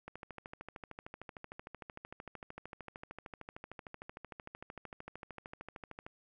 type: click train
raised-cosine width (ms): 0.5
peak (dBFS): -30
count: 80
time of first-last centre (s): 0.08-6.065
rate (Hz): 13.2
effects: none